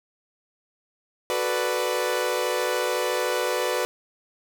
sawtooth chord, B minor seventh, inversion second, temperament equal, 370 / 440 / 493.9 / 587.3 Hz, F#4 / A4 / B4 / D5, 0 / 0 / 0 / 0 cents, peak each -26 / -28 / -22 / -26 dBFS, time 1.3-3.85 s, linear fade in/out 0 ms, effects none

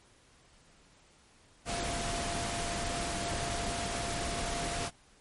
sine tone in noise, 691 Hz, F5, 19 cents flat, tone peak -38 dBFS, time 1.65-4.91 s, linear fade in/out 50 ms, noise pink, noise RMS -35 dBFS, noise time 1.65-4.91 s, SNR -6 dB, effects pink hiss -62 dBFS RMS until 5.2 s + MP3 48 kbps

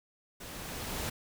pink noise with level ramp, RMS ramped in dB -45 to -35 dBFS, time 0.4-1.1 s, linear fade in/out 10 ms, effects none

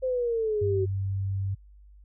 sine exponential sweep, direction down, 524 to 374.9 Hz, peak -24 dBFS, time 0.02-0.86 s, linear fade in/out 20 ms
sine tone, 97.3 Hz, G2, 12 cents flat, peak -26 dBFS, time 0.61-1.55 s, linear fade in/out 10 ms
effects added 50 Hz sine -49 dBFS peak until 2.04 s

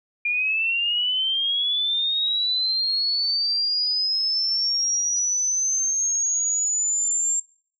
sine linear sweep, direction up, 2400 to 7410 Hz, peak -20 dBFS, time 0.25-7.4 s, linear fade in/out 5 ms, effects noise-tail reverb RT60 0.5 s tail -23 dB re dry

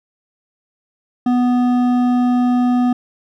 triangle tone with hard clipping, 246.9 Hz, B3, in tune, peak -14 dBFS, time 1.26-2.93 s, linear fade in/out 5 ms, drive 13 dB, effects none

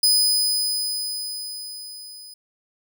sawtooth tone with level ramp, 5000 Hz, D#8, 8 cents sharp, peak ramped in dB -11 to -37 dBFS, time 0.03-2.34 s, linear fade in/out 5 ms, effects none

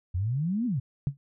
sine exponential two-way sweep, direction up then down, 84 to 257.1 to 113.8 Hz, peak -25 dBFS, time 0.14-0.8 s, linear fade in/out 10 ms, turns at 0.66 s
sine tone with exponential decay, 140 Hz, C#3, 18 cents sharp, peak -19 dBFS, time 1.07-1.17 s, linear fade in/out 0 ms, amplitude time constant 20 ms
effects none

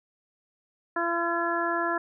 harmonic tone, 339.8 Hz, F4, 47 cents flat, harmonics 1 / 2 / 3 / 4 / 5, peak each -31 / -31 / -31 / -31 / -31 dBFS, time 0.96-1.98 s, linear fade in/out 5 ms, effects none

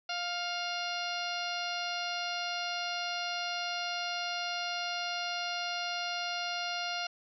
harmonic tone with a mistuned harmonic, 700 Hz, F5, 4 cents sharp, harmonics 1 / 2 / 3 / 4 / 5 / 6 / 7 / 8, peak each -38 / -39 / -44 / -39 / -46 / -41 / -44 / -46 dBFS, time 0.09-7.07 s, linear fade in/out 5 ms, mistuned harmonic 3, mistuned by +46 cents, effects none

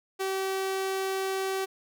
sawtooth tone, 383.8 Hz, G4, 37 cents flat, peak -24 dBFS, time 0.19-1.66 s, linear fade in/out 20 ms, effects none

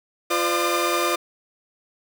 sawtooth tone cluster, 347.6 / 514 / 598 / 1206 Hz, F4 / C5 / D5 / D6, -8 / -31 / +31 / +46 cents, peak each -21 / -24 / -24 / -20 dBFS, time 0.3-1.16 s, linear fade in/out 10 ms, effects none

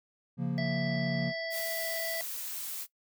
triangle chord, Bb minor, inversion first, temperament equal, 138.59 / 174.61 / 233.1 Hz, Db3 / F3 / Bb3, 0 / 0 / 0 cents, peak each -31 / -31 / -33 dBFS, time 0.37-1.33 s, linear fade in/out 50 ms
harmonic tone, 659.3 Hz, E5, in tune, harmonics 1 / 3 / 5 / 7 / 8, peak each -35 / -38 / -49 / -43 / -49 dBFS, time 0.58-2.21 s, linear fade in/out 0 ms
blue noise, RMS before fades -38 dBFS, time 1.5-2.87 s, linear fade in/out 50 ms
effects noise-tail reverb RT60 0.1 s tail -18 dB re dry

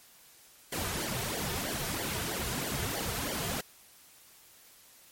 pink noise with flanger, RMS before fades -34 dBFS, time 0.72-3.61 s, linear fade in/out 5 ms, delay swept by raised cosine 0.76 to 3.76 ms, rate 3.1 Hz, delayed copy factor -0.85, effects white hiss -57 dBFS RMS until 5.11 s + MP3 64 kbps

